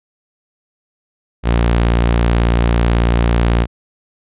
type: tone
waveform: sawtooth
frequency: 58.2 Hz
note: A#1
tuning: 2 cents flat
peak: -7 dBFS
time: 1.43-3.67 s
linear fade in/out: 50 ms
effects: resampled to 8000 Hz